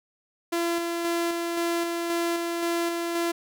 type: tone with tremolo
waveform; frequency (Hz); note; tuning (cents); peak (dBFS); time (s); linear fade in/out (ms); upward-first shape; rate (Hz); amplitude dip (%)
sawtooth; 340; F4; -46; -20; 0.52-3.32; 10; square; 1.9; 30
effects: none